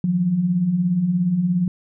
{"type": "beating tone pair", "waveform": "sine", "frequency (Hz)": [162.4, 179.4], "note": ["E3", "F3"], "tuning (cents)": [-26, 47], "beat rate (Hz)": 17, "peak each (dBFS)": [-26, -17], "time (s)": [0.04, 1.68], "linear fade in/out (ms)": 2, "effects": []}